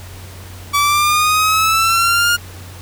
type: linear sweep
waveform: sawtooth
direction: up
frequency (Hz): 1143 to 1425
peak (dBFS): -8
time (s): 0.73-2.37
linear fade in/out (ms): 20
effects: added 91 Hz sine -33 dBFS peak until 2.81 s + pink hiss -38 dBFS RMS until 2.81 s